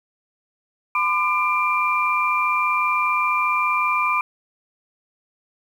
sine tone cluster, 1014 / 1199 / 2373 Hz, B5 / D6 / D7, +45 / +36 / +17 cents, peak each -22 dBFS, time 0.95-4.21 s, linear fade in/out 2 ms, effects 8-bit

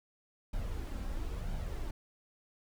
brown noise with flanger, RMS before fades -37 dBFS, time 0.53-1.91 s, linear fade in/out 5 ms, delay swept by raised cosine 1.3 to 3.8 ms, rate 1 Hz, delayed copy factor +0.5, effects none

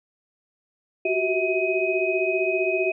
sine tone cluster, 366.4 / 381.7 / 647 / 2516 Hz, F#4 / G4 / E5 / D#7, -17 / -46 / -32 / +19 cents, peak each -26 dBFS, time 1.05-2.92 s, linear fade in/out 5 ms, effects none

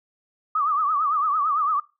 sine tone with vibrato, 1204 Hz, D6, 43 cents sharp, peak -19 dBFS, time 0.55-1.8 s, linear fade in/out 5 ms, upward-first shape triangle, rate 8.9 Hz, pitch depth 150 cents each way, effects noise-tail reverb RT60 0.3 s tail -23 dB re dry

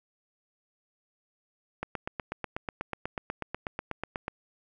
click train, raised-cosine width 0.5 ms, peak -17 dBFS, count 21, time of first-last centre 1.83-4.281 s, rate 8.16 Hz, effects none

